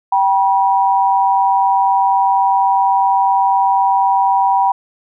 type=tone pair together; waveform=sine; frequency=780 / 967.9 Hz; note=G5 / B5; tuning=-9 / -35 cents; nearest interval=major third; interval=374 cents; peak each=-13 dBFS; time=0.12-4.72 s; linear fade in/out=5 ms; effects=none